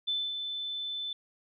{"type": "tone with ADSR envelope", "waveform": "sine", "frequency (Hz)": 3520, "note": "A7", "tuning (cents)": 0, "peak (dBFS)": -27, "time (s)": [0.07, 1.13], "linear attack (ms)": 15, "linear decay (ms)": 240, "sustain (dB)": -6, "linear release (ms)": 3, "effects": []}